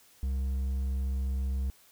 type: tone with hard clipping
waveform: triangle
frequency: 66.3 Hz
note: C2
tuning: 23 cents sharp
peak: -29 dBFS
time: 0.23-1.7 s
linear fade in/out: 0 ms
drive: 7 dB
effects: white hiss -60 dBFS RMS until 1.91 s